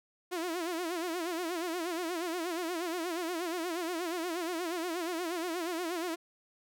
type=tone with vibrato; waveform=sawtooth; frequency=342.7 Hz; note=F4; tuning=33 cents flat; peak=-29 dBFS; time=0.31-6.16 s; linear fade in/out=20 ms; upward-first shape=sine; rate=8.4 Hz; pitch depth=120 cents each way; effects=none